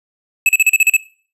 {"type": "tone bursts", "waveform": "square", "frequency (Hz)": 2602, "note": "E7", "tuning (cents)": -23, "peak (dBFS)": -8, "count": 8, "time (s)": [0.46, 0.966], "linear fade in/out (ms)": 2, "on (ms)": 30, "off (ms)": 38, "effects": ["noise-tail reverb RT60 0.4 s tail -18 dB re dry", "resampled to 32000 Hz"]}